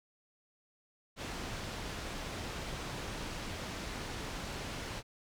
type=low-pass noise; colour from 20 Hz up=pink; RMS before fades=-41 dBFS; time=1.16-5.03 s; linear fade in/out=50 ms; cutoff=6100 Hz; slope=12 dB/octave; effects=none